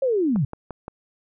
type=linear sweep; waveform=sine; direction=down; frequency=554.4 to 116.54 Hz; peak=-18 dBFS; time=0.02-0.45 s; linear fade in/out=5 ms
type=click train; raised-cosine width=1 ms; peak=-19 dBFS; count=4; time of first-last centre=0.36-0.881 s; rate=5.76 Hz
effects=none